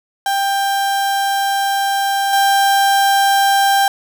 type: tone with level steps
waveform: 35% pulse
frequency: 791 Hz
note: G5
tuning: 15 cents sharp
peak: -13 / -9 dBFS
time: 0.26-3.88 s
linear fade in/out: 2 ms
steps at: 2.33 s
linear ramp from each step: 2 ms
effects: none